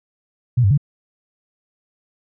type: tone with pitch steps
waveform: sine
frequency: 122.8 / 98.4 / 142.8 Hz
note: B2 / G2 / D3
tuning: -9 / +7 / -48 cents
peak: -11 dBFS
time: 0.57-0.777 s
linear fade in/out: 10 ms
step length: 69 ms
effects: none